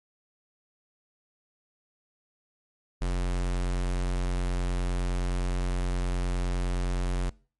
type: tone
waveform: square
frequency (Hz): 44.84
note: F1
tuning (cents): +46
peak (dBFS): -26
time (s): 3.01-7.3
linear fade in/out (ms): 10
effects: noise-tail reverb RT60 0.4 s tail -23 dB re dry + MP3 48 kbps